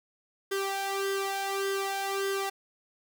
sawtooth tone with flanger, 392 Hz, G4, in tune, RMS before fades -31 dBFS, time 0.51-2.5 s, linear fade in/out 10 ms, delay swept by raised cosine 0.6 to 1.23 ms, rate 1.7 Hz, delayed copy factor +0.75, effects 10-bit

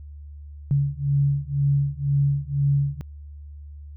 sine beating tone pair, 140 / 142 Hz, C#3 / C#3, +18 / +42 cents, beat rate 2 Hz, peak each -22 dBFS, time 0.71-3.01 s, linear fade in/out 0 ms, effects added 73 Hz sine -37 dBFS peak until 3.96 s

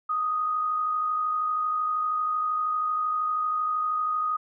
sine tone with amplitude modulation, 1244.5 Hz, D#6, in tune, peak -22 dBFS, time 0.09-4.37 s, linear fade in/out 10 ms, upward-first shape sine, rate 52.8 Hz, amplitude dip 35%, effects none

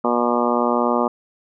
harmonic tone, 120.5 Hz, B2, 42 cents flat, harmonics 2 / 3 / 4 / 5 / 6 / 7 / 8 / 9 / 10, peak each -22 / -25 / -24 / -24 / -27 / -26 / -27 / -26 / -26 dBFS, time 0.04-1.08 s, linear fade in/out 5 ms, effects none

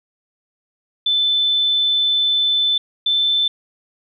sine tone pair in turn, 3520 / 3533 Hz, A7 / A7, 0 / +6 cents, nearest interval unison, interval 6 cents, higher second, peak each -14 dBFS, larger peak neither, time 1.06-2.78 / 3.06-3.48 s, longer first, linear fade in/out 5 ms, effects none

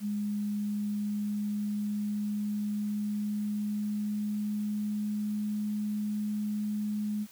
sine tone with pitch glide, 206.8 to 209.9 Hz, G#3 to G#3, -7 to +19 cents, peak -29 dBFS, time 0-7.27 s, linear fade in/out 50 ms, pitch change +26 cents, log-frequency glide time 0.41-5.46 s, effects white hiss -55 dBFS RMS until 7.31 s

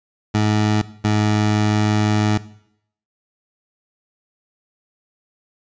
20% pulse tone pair in turn, 106.3 / 105.93 Hz, G#2 / G#2, +41 / +35 cents, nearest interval unison, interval 6 cents, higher first, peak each -10 dBFS, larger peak neither, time 0.34-0.82 / 1.04-2.38 s, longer second, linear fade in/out 10 ms, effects noise-tail reverb RT60 0.7 s tail -17 dB re dry + resampled to 16000 Hz

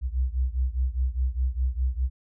sine beating tone pair, 61.74 / 66.64 Hz, B1 / C2, 0 / +32 cents, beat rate 4.9 Hz, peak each -25 / -27 dBFS, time 0.01-2.1 s, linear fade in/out 50 ms, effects none

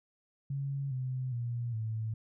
sine tone with pitch steps, 138.59 / 128.56 / 119.26 / 110.64 Hz, C#3 / C3 / A#2 / A2, 0 / -30 / +40 / +10 cents, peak -32 dBFS, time 0.5-2.14 s, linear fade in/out 5 ms, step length 410 ms, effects none

